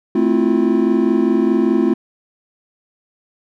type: chord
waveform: triangle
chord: F major seventh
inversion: first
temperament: equal with one note detuned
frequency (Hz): 220 / 261.6 / 329.6 / 354.5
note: A3 / C4 / E4 / F4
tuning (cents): 0 / 0 / 0 / +26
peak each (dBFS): -16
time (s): 0.15-1.94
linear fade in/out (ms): 5
effects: none